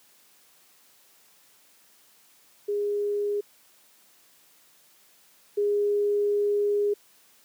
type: tone pair in turn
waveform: sine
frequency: 410.7 / 410.7 Hz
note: G#4 / G#4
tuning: -19 / -19 cents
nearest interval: unison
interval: 0 cents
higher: neither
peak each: -24 / -21 dBFS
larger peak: second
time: 2.68-3.41 / 5.57-6.94 s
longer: second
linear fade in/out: 10 ms
effects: white hiss -59 dBFS RMS until 7.44 s + high-pass 150 Hz 12 dB/octave